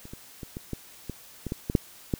clicks, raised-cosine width 3 ms, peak -30 / -26 / -24 / -22 / -18 / -20 / -19 / -16 / -15 / -6 / -12 dBFS, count 11, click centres 0.054 / 0.135 / 0.432 / 0.569 / 0.733 / 1.097 / 1.467 / 1.521 / 1.699 / 1.752 / 2.138 s, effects white hiss -50 dBFS RMS until 2.19 s

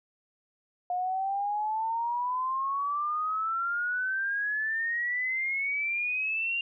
sine exponential sweep, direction up, 713 to 2794 Hz, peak -27 dBFS, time 0.9-6.61 s, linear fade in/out 2 ms, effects none

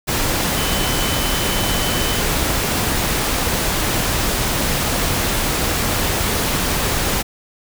sine tone in noise, 3036 Hz, F#7, 44 cents sharp, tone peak -27 dBFS, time 0.56-2.21 s, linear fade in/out 20 ms, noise pink, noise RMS -19 dBFS, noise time 0.07-7.23 s, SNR -11 dB, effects none

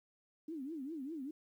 sine tone with vibrato, 293.7 Hz, D4, in tune, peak -40 dBFS, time 0.48-1.31 s, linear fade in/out 5 ms, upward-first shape triangle, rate 5 Hz, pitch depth 280 cents each way, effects 12-bit

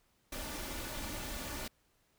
pink noise with comb filter, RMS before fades -41 dBFS, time 0.32-1.68 s, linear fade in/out 5 ms, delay 3.4 ms, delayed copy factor +0.5, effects pink hiss -73 dBFS RMS until 2.18 s

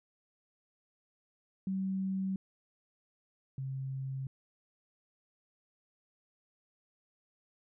sine tone pair in turn, 191.1 / 133.69 Hz, G3 / C3, -44 / +38 cents, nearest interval tritone, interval 618 cents, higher first, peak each -31 / -35 dBFS, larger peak first, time 1.67-2.36 / 3.58-4.27 s, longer neither, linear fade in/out 2 ms, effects none

